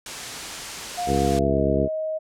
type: noise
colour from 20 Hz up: white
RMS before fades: -32 dBFS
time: 0.06-1.39 s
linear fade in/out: 2 ms
type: tone with pitch glide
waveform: sine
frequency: 710 to 628.9 Hz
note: F5 to D#5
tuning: +28 to +18 cents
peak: -24 dBFS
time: 0.97-2.19 s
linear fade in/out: 20 ms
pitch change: -210 cents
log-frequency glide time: 1.25-1.62 s
type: harmonic tone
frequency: 68.8 Hz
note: C#2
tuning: 12 cents flat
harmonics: 1 / 2 / 3 / 4 / 5 / 6 / 7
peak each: -27 / -27 / -27 / -27 / -27 / -27 / -27 dBFS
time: 1.06-1.89 s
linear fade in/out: 50 ms
effects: low-pass 8000 Hz 12 dB/octave